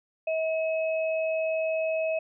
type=tone pair together; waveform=sine; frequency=640 / 2563 Hz; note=D#5 / E7; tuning=+49 / -49 cents; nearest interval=2 octaves; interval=2402 cents; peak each=-25 / -35 dBFS; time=0.27-2.19 s; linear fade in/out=5 ms; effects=none